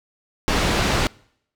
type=low-pass noise; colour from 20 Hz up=pink; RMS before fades=-20 dBFS; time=0.48-1.07 s; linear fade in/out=0 ms; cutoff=5300 Hz; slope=12 dB/octave; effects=noise-tail reverb RT60 0.7 s tail -25 dB re dry